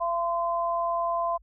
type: tone pair together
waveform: sine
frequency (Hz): 680 / 1029.3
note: F5 / C6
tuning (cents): -46 / -29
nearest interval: perfect fifth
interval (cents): 717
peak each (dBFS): -27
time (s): 0-1.38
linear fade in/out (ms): 20
effects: added 50 Hz sine -54 dBFS peak until 1.42 s